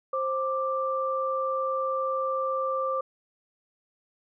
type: tone pair together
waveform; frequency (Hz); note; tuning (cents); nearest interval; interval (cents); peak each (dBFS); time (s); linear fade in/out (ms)
sine; 528 / 1177.8; C5 / D6; +16 / +5; octave + major second; 1389; -28; 0.13-3.01; 5
effects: none